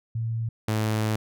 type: tone pair in turn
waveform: sine / sawtooth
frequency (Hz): 113.8 / 108.61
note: A#2 / A2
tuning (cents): -41 / -22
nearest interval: minor second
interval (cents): 81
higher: first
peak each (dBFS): -25 / -19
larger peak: second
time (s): 0.15-0.49 / 0.68-1.16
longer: second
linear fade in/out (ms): 5
effects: none